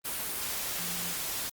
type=tone in noise; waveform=sine; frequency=174.61 Hz; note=F3; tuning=in tune; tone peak=-43 dBFS; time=0.78-1.14 s; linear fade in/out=20 ms; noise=white; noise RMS=-34 dBFS; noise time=0.04-1.5 s; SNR=-12 dB; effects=Opus 32 kbps